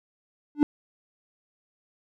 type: tone with exponential growth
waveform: triangle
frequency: 294.4 Hz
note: D4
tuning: 4 cents sharp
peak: -9 dBFS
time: 0.55-0.63 s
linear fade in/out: 1 ms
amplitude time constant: 16 ms
effects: none